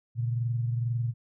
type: tone pair together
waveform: sine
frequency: 117.3 / 139.49 Hz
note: A#2 / C#3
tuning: +11 / +11 cents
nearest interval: minor third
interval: 300 cents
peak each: -26 / -36 dBFS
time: 0.15-1.14 s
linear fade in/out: 50 ms
effects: none